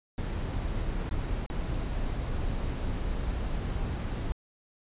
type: noise with dropouts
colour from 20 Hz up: brown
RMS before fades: -31 dBFS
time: 0.18-4.32 s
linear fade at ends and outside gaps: 0 ms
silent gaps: 1.092-1.111 / 1.462-1.501 s
effects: resampled to 8000 Hz